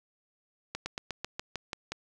slowing click train, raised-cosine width 0.2 ms, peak -17 dBFS, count 9, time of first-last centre 0.75-1.92 s, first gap 110 ms, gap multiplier 1.08, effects none

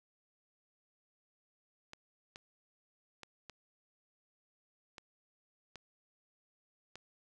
clicks, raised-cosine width 0.2 ms, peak -30 dBFS, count 7, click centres 1.934 / 2.359 / 3.233 / 3.497 / 4.982 / 5.757 / 6.956 s, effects none

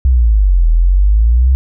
sine exponential two-way sweep, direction down then up, 66.6 to 40.07 to 66.6 Hz, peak -6 dBFS, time 0.05-1.55 s, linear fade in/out 0 ms, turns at 0.69 s, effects none

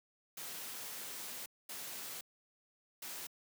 white noise bursts at uneven times, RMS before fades -45 dBFS, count 3, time 0.37-1.46 / 1.69-2.21 / 3.02-3.27 s, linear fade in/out 5 ms, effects high-pass 150 Hz 12 dB/octave

